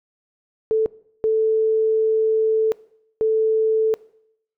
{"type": "tone bursts at uneven times", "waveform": "sine", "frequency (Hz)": 440, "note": "A4", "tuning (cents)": 0, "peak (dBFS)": -15, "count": 3, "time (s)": [[0.71, 0.86], [1.24, 2.72], [3.21, 3.94]], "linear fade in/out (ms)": 0, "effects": ["noise-tail reverb RT60 0.7 s tail -21 dB re dry"]}